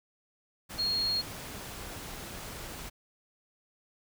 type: tone in noise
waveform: sine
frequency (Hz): 4281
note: C8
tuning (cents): +39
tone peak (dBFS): -27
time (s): 0.78-1.22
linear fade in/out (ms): 20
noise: pink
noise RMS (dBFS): -42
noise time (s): 0.69-2.9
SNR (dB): +12
effects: none